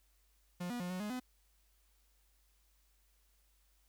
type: tone with pitch steps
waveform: 45% pulse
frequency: 177.3 / 242.8 / 178.2 / 183.2 / 209.2 / 252.4 Hz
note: F3 / B3 / F3 / F#3 / G#3 / B3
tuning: +26 / -29 / +35 / -17 / +13 / +38 cents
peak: -38 dBFS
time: 0.6-1.2 s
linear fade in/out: 10 ms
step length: 100 ms
effects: added 50 Hz sine -70 dBFS peak until 3.88 s + white hiss -75 dBFS RMS until 3.88 s